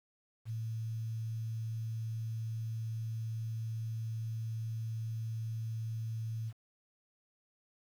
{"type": "tone with quantisation", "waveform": "sine", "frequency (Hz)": 112.2, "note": "A2", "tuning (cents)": 34, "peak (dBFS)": -35, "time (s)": [0.45, 6.53], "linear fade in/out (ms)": 50, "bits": 10, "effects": []}